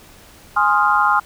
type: chord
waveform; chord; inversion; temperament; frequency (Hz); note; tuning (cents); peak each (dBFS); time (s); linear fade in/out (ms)
sine; F minor seventh; first; equal; 830.6 / 1046.5 / 1244.5 / 1396.9; Ab5 / C6 / Eb6 / F6; 0 / 0 / 0 / 0; -18; 0.56-1.2; 10
effects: pink hiss -45 dBFS RMS until 1.25 s

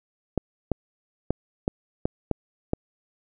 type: clicks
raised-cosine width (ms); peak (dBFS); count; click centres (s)
2; -9; 7; 0.377 / 0.717 / 1.306 / 1.679 / 2.055 / 2.313 / 2.734
effects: none

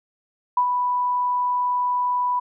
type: tone with ADSR envelope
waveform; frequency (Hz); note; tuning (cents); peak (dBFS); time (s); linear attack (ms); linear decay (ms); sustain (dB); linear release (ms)
sine; 987.8; B5; 0; -14; 0.57-2.4; 4; 78; -5; 12
effects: none

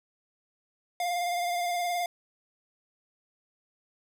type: tone with vibrato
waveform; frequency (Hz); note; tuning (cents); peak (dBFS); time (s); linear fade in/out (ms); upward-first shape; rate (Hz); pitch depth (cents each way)
square; 703; F5; +11; -28; 1-2.06; 2; triangle; 19; 33
effects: none

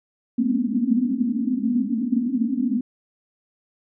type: band-pass noise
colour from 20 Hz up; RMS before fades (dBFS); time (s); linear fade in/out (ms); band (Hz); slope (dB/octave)
pink; -22; 0.38-2.81; 5; 220 to 270; 96
effects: none

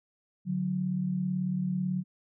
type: tone pair together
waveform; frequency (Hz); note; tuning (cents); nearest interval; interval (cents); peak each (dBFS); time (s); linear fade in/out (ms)
sine; 146.3 / 184.48; D3 / F#3; -6 / -5; major third; 401; -34 / -28; 0.45-2.04; 50
effects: none

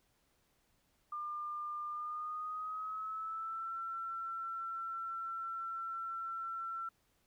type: tone with pitch glide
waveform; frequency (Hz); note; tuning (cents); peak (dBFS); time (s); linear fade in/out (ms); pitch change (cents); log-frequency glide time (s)
sine; 1200 to 1347; D6 to E6; +37 to +37; -38; 1.12-6.89; 5; +200; 1.9-3.74
effects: pink hiss -75 dBFS RMS until 7.26 s

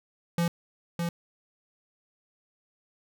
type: tone with echo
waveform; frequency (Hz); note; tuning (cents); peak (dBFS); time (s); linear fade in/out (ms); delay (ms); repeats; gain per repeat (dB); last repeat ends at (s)
square; 170.7; F3; -39; -24; 0.38-0.48; 2; 610; 1; -4; 1.09
effects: none

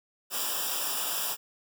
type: noise with comb filter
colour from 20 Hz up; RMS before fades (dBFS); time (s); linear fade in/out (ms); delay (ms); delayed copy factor
white; -31; 0.3-1.37; 50; 0.47; -0.95
effects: none

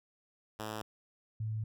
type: tone pair in turn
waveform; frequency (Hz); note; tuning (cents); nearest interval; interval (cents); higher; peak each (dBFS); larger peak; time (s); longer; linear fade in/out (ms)
5% pulse / sine; 108.1 / 109.29; A2 / A2; -30 / -11; unison; 19; second; -27 / -33; first; 0.59-0.82 / 1.4-1.64; second; 5
effects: none

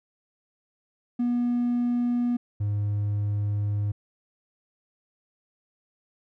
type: tone pair in turn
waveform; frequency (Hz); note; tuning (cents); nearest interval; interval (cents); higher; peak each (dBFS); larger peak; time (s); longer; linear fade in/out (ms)
triangle; 241.9 / 103.1; B3 / G#2; -36 / -12; octave + minor third; 1476; first; -19 / -21; first; 1.19-2.37 / 2.6-3.92; second; 10
effects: tanh soft clip ceiling -17 dBFS

